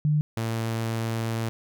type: tone pair in turn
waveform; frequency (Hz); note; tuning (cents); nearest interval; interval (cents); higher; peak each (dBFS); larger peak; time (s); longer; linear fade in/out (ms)
sine / sawtooth; 150.3 / 113.53; D3 / A#2; +40 / -45; perfect fourth; 485; first; -19 / -22; first; 0.05-0.21 / 0.37-1.49; second; 0
effects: none